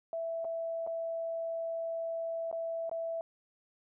sine tone with dropouts, 661 Hz, E5, 5 cents sharp, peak -33 dBFS, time 0.13-3.21 s, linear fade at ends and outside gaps 1 ms, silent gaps 0.445-0.45 / 0.866-0.873 / 2.514-2.527 / 2.895-2.914 s, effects none

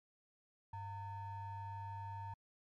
triangle ring-modulated tone, 406.6 Hz, G#4, 37 cents flat, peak -38 dBFS, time 0.73-2.34 s, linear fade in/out 5 ms, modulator 506 Hz, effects MP3 64 kbps

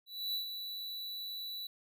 square tone with ADSR envelope, 3951 Hz, B7, in tune, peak -33 dBFS, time 0.06-1.67 s, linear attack 280 ms, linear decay 110 ms, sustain -7 dB, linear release 4 ms, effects none

